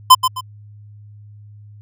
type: tone with echo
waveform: square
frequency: 1024 Hz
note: C6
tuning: 38 cents flat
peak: -3 dBFS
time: 0.1-0.15 s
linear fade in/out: 10 ms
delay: 130 ms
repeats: 2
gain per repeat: -10 dB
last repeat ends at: 0.41 s
effects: added 104 Hz sine -38 dBFS peak until 1.81 s